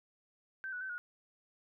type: tone with pitch steps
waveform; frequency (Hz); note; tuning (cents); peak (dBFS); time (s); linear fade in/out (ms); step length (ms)
sine; 1552 / 1475 / 1536 / 1445; G6 / F#6 / G6 / F#6; -18 / -6 / -36 / -41; -38; 0.64-0.98; 0; 85
effects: none